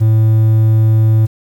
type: tone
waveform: triangle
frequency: 110 Hz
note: A2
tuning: in tune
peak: -5 dBFS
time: 0-1.27 s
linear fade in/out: 20 ms
effects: 7-bit